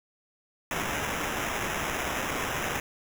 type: noise with sample-and-hold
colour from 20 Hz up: white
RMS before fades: -31 dBFS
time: 0.71-2.8 s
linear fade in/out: 2 ms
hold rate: 4410 Hz
effects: none